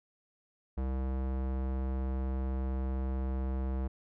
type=tone with low-pass filter; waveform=square; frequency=65.41 Hz; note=C2; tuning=in tune; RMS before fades=-33 dBFS; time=0.77-3.88 s; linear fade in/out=10 ms; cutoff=1000 Hz; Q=0.63; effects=none